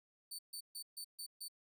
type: tone bursts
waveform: 20% pulse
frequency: 4542 Hz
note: C#8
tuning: 41 cents sharp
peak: -38 dBFS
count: 6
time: 0.31-1.484 s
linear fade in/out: 10 ms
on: 79 ms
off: 140 ms
effects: none